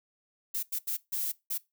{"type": "noise bursts at uneven times", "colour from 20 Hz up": "violet", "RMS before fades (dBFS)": -32, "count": 5, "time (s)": [[0.54, 0.63], [0.72, 0.79], [0.87, 0.97], [1.12, 1.32], [1.5, 1.58]], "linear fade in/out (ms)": 10, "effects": ["noise-tail reverb RT60 0.2 s tail -20 dB re dry"]}